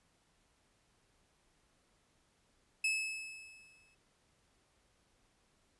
40% pulse tone with exponential decay, 2598 Hz, E7, 26 cents flat, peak -28 dBFS, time 2.84-3.95 s, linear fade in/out 5 ms, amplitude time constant 240 ms, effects pink hiss -73 dBFS RMS until 5.79 s + resampled to 24000 Hz

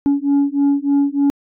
sine beating tone pair, 280.5 / 283.8 Hz, C#4 / C#4, +21 / +41 cents, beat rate 3.3 Hz, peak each -14 dBFS, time 0.06-1.3 s, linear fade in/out 0 ms, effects tanh soft clip ceiling -10 dBFS

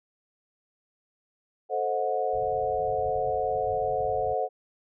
sine chord, A diminished seventh, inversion none, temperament equal with one note detuned, 440 / 523.3 / 622.3 / 730.2 Hz, A4 / C5 / Eb5 / Gb5, 0 / 0 / 0 / -23 cents, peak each -31 / -30 / -33 / -28 dBFS, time 1.69-4.49 s, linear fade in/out 50 ms
white low-pass noise, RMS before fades -44 dBFS, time 2.33-4.34 s, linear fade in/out 5 ms, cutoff 150 Hz, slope 48 dB/octave
effects none

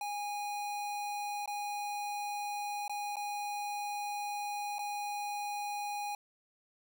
square tone with dropouts, 822 Hz, G#5, 18 cents flat, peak -36 dBFS, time 0.01-6.15 s, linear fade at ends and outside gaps 2 ms, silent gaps 1.459-1.476 / 2.88-2.895 / 3.158-3.167 / 4.784-4.791 s, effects none

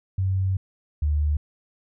sine tone pair in turn, 95 / 74.47 Hz, F#2 / D2, +46 / +25 cents, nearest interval major third, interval 421 cents, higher first, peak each -20 / -19 dBFS, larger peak second, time 0.18-0.57 / 1.02-1.37 s, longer first, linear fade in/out 5 ms, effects none

